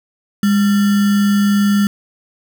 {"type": "tone with sample-and-hold", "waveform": "sine", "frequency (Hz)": 203.2, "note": "G#3", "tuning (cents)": -38, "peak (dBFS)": -10, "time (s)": [0.43, 1.87], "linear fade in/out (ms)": 2, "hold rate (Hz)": 1575, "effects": []}